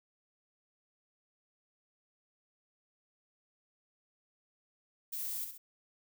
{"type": "noise with echo", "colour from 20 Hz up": "violet", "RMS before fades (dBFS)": -39, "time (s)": [5.12, 5.45], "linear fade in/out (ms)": 10, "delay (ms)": 65, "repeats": 2, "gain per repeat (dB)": -6, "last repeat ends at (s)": 5.58, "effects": []}